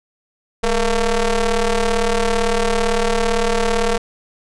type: ring-modulated tone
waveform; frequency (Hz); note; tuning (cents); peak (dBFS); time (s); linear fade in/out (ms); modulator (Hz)
sawtooth; 225.1; A3; +40; -8; 0.63-3.98; 10; 244
effects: resampled to 22050 Hz